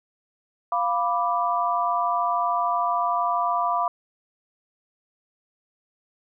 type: chord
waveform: sine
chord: B diminished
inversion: second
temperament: equal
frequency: 698.5 / 987.8 / 1174.7 Hz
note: F5 / B5 / D6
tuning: 0 / 0 / 0 cents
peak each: -25 dBFS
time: 0.72-3.88 s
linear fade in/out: 2 ms
effects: none